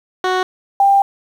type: tone pair in turn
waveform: 15% pulse / sine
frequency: 370 / 793.1 Hz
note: F#4 / G5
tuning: 0 / +20 cents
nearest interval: octave + minor second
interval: 1320 cents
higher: second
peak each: -8 dBFS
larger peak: neither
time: 0.24-0.43 / 0.8-1.02 s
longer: second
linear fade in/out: 2 ms
effects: low-pass 4000 Hz 12 dB/octave + 7-bit